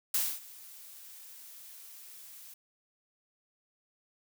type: noise with ADSR envelope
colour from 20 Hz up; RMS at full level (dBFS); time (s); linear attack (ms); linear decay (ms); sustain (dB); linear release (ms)
blue; -28; 0.14-2.54; 4; 250; -22; 5
effects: none